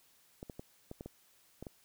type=clicks; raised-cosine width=2 ms; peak=-30 dBFS; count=8; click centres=0.429 / 0.498 / 0.595 / 0.914 / 1.009 / 1.06 / 1.626 / 1.668 s; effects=white hiss -67 dBFS RMS until 1.84 s